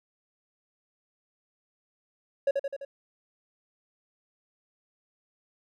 triangle tone with echo, 555 Hz, C#5, 2 cents sharp, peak -18 dBFS, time 2.47-2.51 s, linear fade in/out 5 ms, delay 85 ms, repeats 4, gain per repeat -4 dB, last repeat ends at 2.85 s, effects tanh soft clip ceiling -14 dBFS

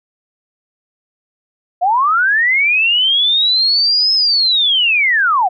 sine linear two-way sweep, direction up then down, 680 to 5200 to 680 Hz, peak -10 dBFS, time 1.81-5.49 s, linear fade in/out 20 ms, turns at 4.14 s, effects none

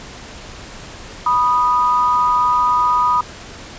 sine tone pair together, 983 / 1238.5 Hz, B5 / D#6, -8 / -8 cents, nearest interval major third, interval 400 cents, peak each -15 dBFS, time 1.26-3.21 s, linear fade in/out 5 ms, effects pink hiss -35 dBFS RMS until 3.78 s + resampled to 16000 Hz

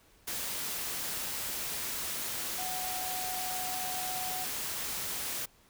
sine tone in noise, 740 Hz, F#5, in tune, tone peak -38 dBFS, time 2.58-4.45 s, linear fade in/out 10 ms, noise white, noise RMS -36 dBFS, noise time 0.27-5.46 s, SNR -5 dB, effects pink hiss -63 dBFS RMS until 5.69 s

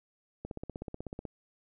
click train, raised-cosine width 2 ms, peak -25 dBFS, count 14, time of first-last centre 0.45-1.252 s, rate 16.2 Hz, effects none

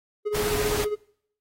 triangle tone with tremolo, 419.1 Hz, G#4, 16 cents sharp, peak -20 dBFS, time 0.25-0.96 s, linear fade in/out 20 ms, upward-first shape sine, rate 15 Hz, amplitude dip 65%
pink noise, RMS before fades -29 dBFS, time 0.34-0.85 s, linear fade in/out 10 ms
effects noise-tail reverb RT60 0.7 s tail -25 dB re dry + AAC 48 kbps

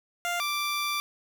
15% pulse tone pair in turn, 698.5 / 1174.7 Hz, F5 / D6, 0 / 0 cents, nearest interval major sixth, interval 900 cents, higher second, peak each -21 dBFS, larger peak neither, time 0.25-0.4 / 0.4-1 s, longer second, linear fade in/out 0 ms, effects none

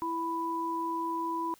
sine tone pair together, 331.7 / 990 Hz, E4 / B5, +11 / +4 cents, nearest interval octave + perfect fifth, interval 1893 cents, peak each -35 / -31 dBFS, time 0.02-1.54 s, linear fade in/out 0 ms, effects white hiss -60 dBFS RMS until 1.59 s

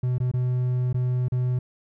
triangle tone with dropouts, 125.4 Hz, B2, 27 cents sharp, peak -19 dBFS, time 0.03-1.59 s, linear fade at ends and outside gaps 5 ms, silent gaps 0.183-0.201 / 0.315-0.337 / 0.929-0.943 / 1.284-1.32 s, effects none

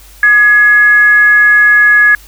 sine tone with frequency modulation, 1684 Hz, G#6, 24 cents sharp, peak -3 dBFS, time 0.23-2.15 s, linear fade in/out 2 ms, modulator 461 Hz, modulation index 0.32, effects added 50 Hz sine -37 dBFS peak until 2.27 s + white hiss -40 dBFS RMS until 2.27 s

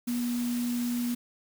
sine tone in noise, 241.3 Hz, B3, 40 cents flat, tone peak -27 dBFS, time 0.07-1.15 s, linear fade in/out 10 ms, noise white, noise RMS -41 dBFS, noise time 0.07-1.15 s, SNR +11 dB, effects none

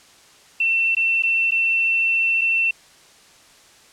sine tone with dropouts, 2693 Hz, E7, 36 cents sharp, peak -16 dBFS, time 0.6-2.71 s, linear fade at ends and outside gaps 5 ms, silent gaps 0.95-0.967 / 1.224-1.234 / 1.509-1.518 / 2.412-2.415 s, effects white hiss -50 dBFS RMS until 3.92 s + low-pass 8000 Hz 12 dB/octave

